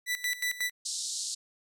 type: tone with tremolo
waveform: sawtooth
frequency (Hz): 1975.5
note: B6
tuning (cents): 0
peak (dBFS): -24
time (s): 0.06-0.71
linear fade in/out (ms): 50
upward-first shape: square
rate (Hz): 5.5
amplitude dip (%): 80
type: band-pass noise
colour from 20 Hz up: white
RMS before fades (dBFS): -35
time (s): 0.85-1.35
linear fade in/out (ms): 10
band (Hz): 3800 to 8700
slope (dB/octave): 48
effects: none